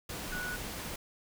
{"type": "tone in noise", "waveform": "sine", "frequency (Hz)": 1470, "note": "F#6", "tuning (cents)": -12, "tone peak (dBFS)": -36, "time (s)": [0.32, 0.56], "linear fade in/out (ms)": 5, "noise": "pink", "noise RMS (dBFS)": -40, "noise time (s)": [0.09, 0.96], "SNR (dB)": 1, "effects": []}